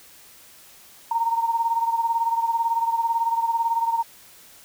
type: beating tone pair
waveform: sine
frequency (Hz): 918 / 936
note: A#5 / A#5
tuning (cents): -27 / +7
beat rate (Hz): 18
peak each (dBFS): -21 / -26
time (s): 1.11-4.03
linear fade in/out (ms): 5
effects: white hiss -49 dBFS RMS until 4.64 s